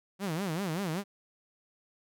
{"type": "tone with vibrato", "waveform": "sawtooth", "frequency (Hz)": 177.5, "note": "F3", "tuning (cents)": 28, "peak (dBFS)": -27, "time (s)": [0.19, 1.04], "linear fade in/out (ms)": 50, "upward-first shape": "sine", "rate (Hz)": 5.2, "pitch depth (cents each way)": 240, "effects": []}